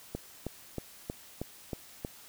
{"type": "click train", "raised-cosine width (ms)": 2, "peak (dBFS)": -21, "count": 7, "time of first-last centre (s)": [0.15, 2.049], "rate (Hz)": 3.16, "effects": ["white hiss -53 dBFS RMS until 2.28 s"]}